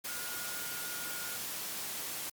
sine tone in noise, 1431 Hz, F6, 42 cents sharp, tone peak -45 dBFS, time 0.08-1.37 s, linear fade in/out 10 ms, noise white, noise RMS -39 dBFS, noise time 0.04-2.3 s, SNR -9 dB, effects high-pass 100 Hz 12 dB/octave + Opus 48 kbps

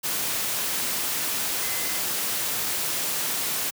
sine tone in noise, 2049 Hz, C7, 37 cents flat, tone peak -38 dBFS, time 1.61-2 s, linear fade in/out 20 ms, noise white, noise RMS -27 dBFS, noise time 0.03-3.71 s, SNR -14 dB, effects high-pass 100 Hz 12 dB/octave

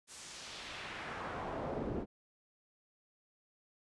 brown noise with band-pass filter sweep, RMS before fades -42 dBFS, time 0.07-2.06 s, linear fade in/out 50 ms, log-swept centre 9100 to 320 Hz, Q 1.2, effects resampled to 24000 Hz

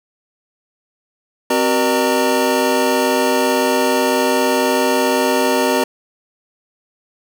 square tone cluster, 260.7 / 378.5 / 476.6 / 604 / 918 Hz, C4 / F#4 / A#4 / D5 / A#5, -6 / +39 / +38 / +48 / -27 cents, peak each -21 dBFS, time 1.5-5.84 s, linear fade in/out 5 ms, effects none

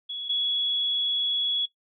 sine tone pair in turn, 3368 / 3368 Hz, G#7 / G#7, +24 / +24 cents, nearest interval unison, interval 0 cents, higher neither, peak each -30 / -22 dBFS, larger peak second, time 0.09-0.29 / 0.29-1.66 s, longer second, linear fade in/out 10 ms, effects noise-tail reverb RT60 0.1 s tail -17 dB re dry

